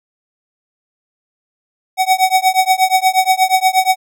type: tone with tremolo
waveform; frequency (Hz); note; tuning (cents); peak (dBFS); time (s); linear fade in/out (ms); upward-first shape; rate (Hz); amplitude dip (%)
square; 752; F#5; +28; -7; 1.97-3.96; 50; triangle; 8.4; 100
effects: none